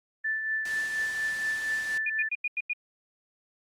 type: tone with tremolo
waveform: sine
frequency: 1760 Hz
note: A6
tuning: in tune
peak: -25 dBFS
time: 0.24-2.29 s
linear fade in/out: 10 ms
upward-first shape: triangle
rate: 4.2 Hz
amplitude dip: 50%
type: noise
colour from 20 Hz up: white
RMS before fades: -40 dBFS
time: 0.65-1.98 s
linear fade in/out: 5 ms
type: tone bursts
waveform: sine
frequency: 2444 Hz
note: D#7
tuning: 32 cents flat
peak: -26 dBFS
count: 6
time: 2.06-2.733 s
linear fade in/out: 5 ms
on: 38 ms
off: 89 ms
effects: low-pass 8000 Hz 12 dB/octave + Opus 32 kbps